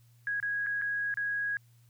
sine tone with dropouts, 1653 Hz, G#6, 9 cents flat, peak -29 dBFS, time 0.27-1.57 s, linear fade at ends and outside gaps 1 ms, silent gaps 0.401-0.427 / 0.663-0.668 / 0.815-0.82 / 1.141-1.172 s, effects added 118 Hz sine -58 dBFS peak until 1.89 s + white hiss -70 dBFS RMS until 1.89 s

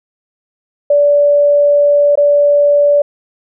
sine tone with dropouts, 579 Hz, D5, 25 cents flat, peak -6 dBFS, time 0.9-3.02 s, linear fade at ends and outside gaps 5 ms, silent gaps 2.155-2.174 s, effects none

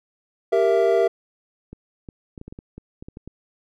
triangle chord, E diminished, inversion first, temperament equal with one note detuned, 392 / 466.2 / 664.6 Hz, G4 / Bb4 / E5, 0 / 0 / +14 cents, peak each -18 dBFS, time 0.52-1.08 s, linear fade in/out 10 ms
clicks, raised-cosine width 3 ms, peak -24 dBFS, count 12, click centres 1.73 / 2.088 / 2.378 / 2.414 / 2.48 / 2.525 / 2.589 / 2.78 / 3.025 / 3.085 / 3.171 / 3.276 s
effects none

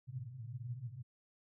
white band-pass noise, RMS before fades -45 dBFS, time 0.07-1.03 s, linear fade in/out 20 ms, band 110 to 130 Hz, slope 96 dB/octave, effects none

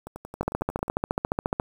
two click trains, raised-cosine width 1 ms, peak -23 / -10 dBFS, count 10 / 18, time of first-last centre 0.07-0.881 / 0.41-1.599 s, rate 11.1 / 14.3 Hz, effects 7-bit

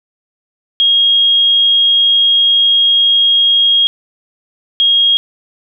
sine tone pair in turn, 3266 / 3266 Hz, G#7 / G#7, -30 / -30 cents, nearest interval unison, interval 0 cents, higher neither, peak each -7 dBFS, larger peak neither, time 0.8-3.87 / 4.8-5.17 s, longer first, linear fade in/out 0 ms, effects none

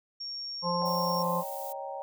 sine tone, 5530 Hz, F8, 18 cents flat, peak -35 dBFS, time 0.2-1.23 s, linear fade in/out 10 ms
harmonic tone, 174.61 Hz, F3, in tune, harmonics 1 / 3 / 5 / 6, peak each -33 / -32 / -34 / -31 dBFS, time 0.62-1.44 s, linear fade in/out 50 ms
sine chord, Eb dominant seventh, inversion third, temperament equal, 554.4 / 622.3 / 784 / 932.3 Hz, Db5 / Eb5 / G5 / Bb5, 0 / 0 / 0 / 0 cents, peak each -39 / -44 / -39 / -42 dBFS, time 0.82-2.02 s, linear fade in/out 0 ms
violet noise, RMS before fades -43 dBFS, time 0.85-1.73 s, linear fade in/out 10 ms
effects none

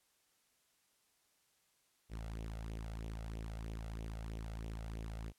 sawtooth tone with flanger, 55 Hz, A1, in tune, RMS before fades -44 dBFS, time 2.09-5.33 s, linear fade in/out 50 ms, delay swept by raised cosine 0.31 to 1.51 ms, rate 3.1 Hz, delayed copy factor +0.6, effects white hiss -75 dBFS RMS until 5.38 s + low-pass 12000 Hz 12 dB/octave

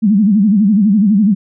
sine tone with vibrato, 205.6 Hz, G#3, 17 cents flat, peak -7 dBFS, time 0.02-1.35 s, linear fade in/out 20 ms, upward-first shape sine, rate 12 Hz, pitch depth 150 cents each way, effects none

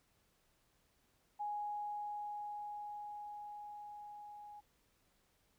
sine tone with level ramp, 830.6 Hz, G#5, in tune, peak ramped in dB -37 to -50 dBFS, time 1.39-4.61 s, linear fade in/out 20 ms, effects pink hiss -75 dBFS RMS until 5.58 s

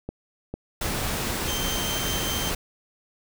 clicks, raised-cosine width 2 ms, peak -18 dBFS, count 4, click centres 0.09 / 0.54 / 1.136 / 1.271 s
pink noise, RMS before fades -28 dBFS, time 0.81-2.55 s, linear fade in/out 5 ms
30% pulse tone with tremolo, 3134 Hz, G7, 1 cent flat, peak -26 dBFS, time 1.47-2.51 s, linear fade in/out 20 ms, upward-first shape sine, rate 5 Hz, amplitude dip 25%
effects none

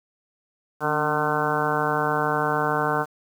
harmonic tone with a mistuned harmonic, 151.1 Hz, D3, 50 cents sharp, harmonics 1 / 2 / 3 / 4 / 5 / 6 / 7 / 8 / 9 / 10, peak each -31 / -32 / -28 / -31 / -28 / -30 / -29 / -32 / -30 / -29 dBFS, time 0.8-3.06 s, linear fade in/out 50 ms, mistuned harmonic 2, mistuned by -65 cents, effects 8-bit

